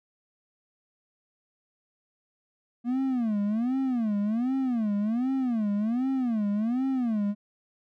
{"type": "tone with vibrato", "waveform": "triangle", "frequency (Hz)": 233.1, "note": "A#3", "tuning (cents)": 0, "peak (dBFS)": -22, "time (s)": [2.84, 7.35], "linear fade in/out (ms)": 50, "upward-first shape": "sine", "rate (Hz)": 1.3, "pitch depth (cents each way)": 240, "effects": []}